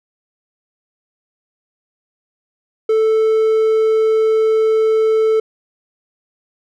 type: tone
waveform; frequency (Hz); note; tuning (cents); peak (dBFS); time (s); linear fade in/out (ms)
triangle; 440; A4; 0; -9; 2.89-5.4; 5
effects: none